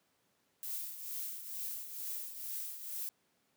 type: noise with tremolo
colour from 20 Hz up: violet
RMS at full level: -39 dBFS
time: 0.63-3.09 s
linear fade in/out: 0 ms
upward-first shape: triangle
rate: 2.2 Hz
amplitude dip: 65%
effects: pink hiss -75 dBFS RMS until 3.56 s + high-pass 150 Hz 12 dB/octave